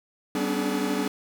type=tone cluster; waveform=45% pulse; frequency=194.6 / 249.2 / 281.6 / 293.9 / 426.4 Hz; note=G3 / B3 / C#4 / D4 / G#4; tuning=-12 / +16 / +27 / +1 / +46 cents; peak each=-31 dBFS; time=0.35-1.08 s; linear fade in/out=2 ms; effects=none